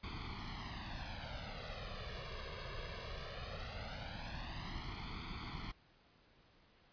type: noise with flanger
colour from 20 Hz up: pink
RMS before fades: -45 dBFS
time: 0.03-5.72 s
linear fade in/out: 10 ms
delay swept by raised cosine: 0.88 to 1.83 ms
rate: 0.19 Hz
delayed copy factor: +0.9
effects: pink hiss -68 dBFS RMS until 6.92 s + resampled to 11025 Hz